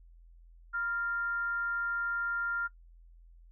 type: tone with frequency modulation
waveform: sine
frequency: 1396.9 Hz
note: F6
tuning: in tune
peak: -30 dBFS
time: 0.73-2.68 s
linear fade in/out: 20 ms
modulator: 420 Hz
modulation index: 0.21
effects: noise-tail reverb RT60 0.1 s tail -20 dB re dry + added 42 Hz sine -53 dBFS peak until 3.51 s